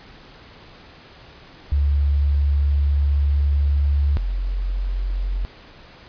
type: tone pair in turn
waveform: sine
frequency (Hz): 71.3 / 45.2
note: C#2 / F#1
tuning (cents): +49 / -40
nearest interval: minor sixth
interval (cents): 789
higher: first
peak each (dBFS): -15 / -20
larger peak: first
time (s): 1.72-4.17 / 4.17-5.45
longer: first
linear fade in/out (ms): 0
effects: pink hiss -45 dBFS RMS until 6.08 s + resampled to 11025 Hz